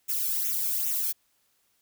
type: noise with flanger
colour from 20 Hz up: violet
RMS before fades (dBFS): -28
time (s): 0.08-1.13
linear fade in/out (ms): 20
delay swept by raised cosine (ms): 0.21 to 1.07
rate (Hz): 2.5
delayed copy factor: -0.85
effects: white hiss -70 dBFS RMS until 1.81 s